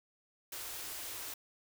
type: band-stop noise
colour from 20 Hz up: white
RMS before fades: -43 dBFS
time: 0.52-1.34 s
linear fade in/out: 5 ms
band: 130 to 260 Hz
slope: 96 dB/octave
effects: none